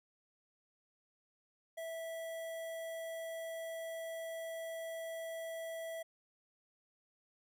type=tone with notch filter; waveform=square; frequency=656 Hz; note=E5; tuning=9 cents flat; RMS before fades=-43 dBFS; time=1.77-6.03 s; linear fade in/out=10 ms; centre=4800 Hz; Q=1.4; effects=none